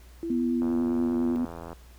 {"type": "tone with pitch glide", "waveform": "sine", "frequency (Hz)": [334.3, 342.9], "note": ["E4", "F4"], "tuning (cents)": [24, -32], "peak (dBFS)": -29, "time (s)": [0.23, 1.36], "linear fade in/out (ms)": 0, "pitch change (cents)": 44, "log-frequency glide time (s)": [0.4, 0.91]}
{"type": "tone with vibrato", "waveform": "sine", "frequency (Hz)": 246.9, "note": "B3", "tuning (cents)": 0, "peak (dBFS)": -24, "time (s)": [0.3, 1.45], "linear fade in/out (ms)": 2, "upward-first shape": "triangle", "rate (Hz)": 10, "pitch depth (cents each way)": 28}
{"type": "click train", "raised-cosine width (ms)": 1, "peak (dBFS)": -25, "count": 94, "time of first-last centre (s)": [0.62, 1.73], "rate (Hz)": 83.8}
{"effects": ["added 60 Hz sine -48 dBFS peak until 1.98 s", "pink hiss -57 dBFS RMS until 1.98 s"]}